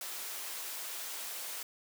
white high-pass noise, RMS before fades -41 dBFS, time 0.01-1.63 s, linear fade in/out 2 ms, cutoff 450 Hz, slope 12 dB/octave, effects none

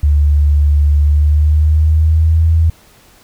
sine tone with pitch glide, 73.2 to 81.22 Hz, D2 to E2, -5 to -25 cents, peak -7 dBFS, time 0.03-2.7 s, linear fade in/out 5 ms, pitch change +180 cents, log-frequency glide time 1.01-2.46 s, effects pink hiss -46 dBFS RMS until 3.23 s

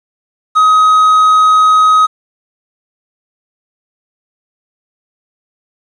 triangle tone, 1263 Hz, D#6, 26 cents sharp, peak -3 dBFS, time 0.55-2.07 s, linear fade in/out 20 ms, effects resampled to 22050 Hz + 7-bit

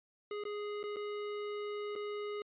square tone with dropouts, 415.3 Hz, G#4, in tune, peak -38 dBFS, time 0.31-2.42 s, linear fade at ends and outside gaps 2 ms, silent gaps 0.438-0.452 / 0.83-0.838 / 0.961-0.967 / 1.954-1.96 s, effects resampled to 8000 Hz

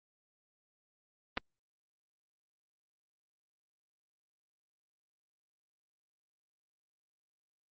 clicks, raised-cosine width 0.3 ms, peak -17 dBFS, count 2, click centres 1.373 / 1.377 s, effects low-pass 5000 Hz 12 dB/octave + Opus 32 kbps

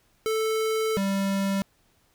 square tone pair in turn, 440 / 196 Hz, A4 / G3, 0 / 0 cents, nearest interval octave + major second, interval 1400 cents, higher first, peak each -24 dBFS, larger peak neither, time 0.26-0.97 / 0.97-1.62 s, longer first, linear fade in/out 0 ms, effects pink hiss -65 dBFS RMS until 2.14 s

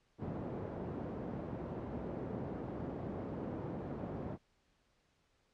pink band-pass noise, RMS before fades -42 dBFS, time 0.18-4.38 s, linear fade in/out 50 ms, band 110 to 580 Hz, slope 12 dB/octave, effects pink hiss -75 dBFS RMS until 5.53 s + low-pass 6000 Hz 12 dB/octave

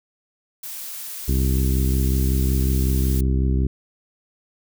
blue noise, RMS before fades -33 dBFS, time 0.63-3.21 s, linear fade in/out 5 ms
harmonic tone, 65.41 Hz, C2, in tune, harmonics 1 / 2 / 3 / 4 / 5 / 6, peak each -18 / -24 / -28 / -30 / -32 / -34 dBFS, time 1.28-3.67 s, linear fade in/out 5 ms
effects none

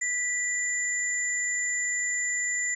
sine tone pair together, 1969 / 7129 Hz, B6 / A8, -6 / +22 cents, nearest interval octave + minor seventh, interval 2228 cents, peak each -28 / -29 dBFS, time 0.01-2.75 s, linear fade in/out 10 ms, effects none

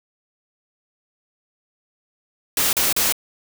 white noise bursts, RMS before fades -19 dBFS, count 3, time 2.57-3.124 s, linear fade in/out 2 ms, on 160 ms, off 37 ms, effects none

